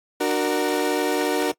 30% pulse chord, D augmented, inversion none, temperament equal with one note detuned, 297.8 / 370 / 466.2 Hz, D4 / F#4 / A#4, +24 / 0 / 0 cents, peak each -22 dBFS, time 0.2-1.52 s, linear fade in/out 10 ms, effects noise-tail reverb RT60 0.1 s tail -25 dB re dry + AAC 64 kbps

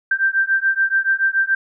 sine beating tone pair, 1567 / 1574 Hz, G6 / G6, -1 / +7 cents, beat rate 7 Hz, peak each -18 dBFS, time 0.11-1.55 s, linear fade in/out 5 ms, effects none

